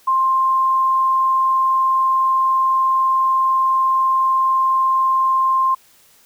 sine tone, 1054 Hz, C6, 12 cents sharp, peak -13 dBFS, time 0.07-5.75 s, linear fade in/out 10 ms, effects white hiss -52 dBFS RMS until 6.25 s

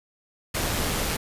pink noise with amplitude modulation, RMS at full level -25 dBFS, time 0.54-1.17 s, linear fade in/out 10 ms, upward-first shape sine, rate 161 Hz, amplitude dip 30%, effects resampled to 32000 Hz

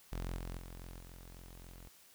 sawtooth tone with level steps, 43.65 Hz, F1, in tune, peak -34 / -37 / -43 / -47 dBFS, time 0.12-1.88 s, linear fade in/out 0 ms, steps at 0.38 / 0.58 / 1 s, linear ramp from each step 2 ms, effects white hiss -62 dBFS RMS until 2.14 s

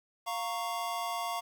square chord, Bb minor, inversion second, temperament equal with one note detuned, 698.5 / 927.5 / 1108.7 Hz, F5 / Bb5 / Db6, 0 / -9 / 0 cents, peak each -37 / -39 / -38 dBFS, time 0.26-1.41 s, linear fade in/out 20 ms, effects 10-bit

